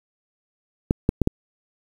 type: clicks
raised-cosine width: 3 ms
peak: -4 dBFS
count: 4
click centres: 0.909 / 1.091 / 1.217 / 1.274 s
effects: 7-bit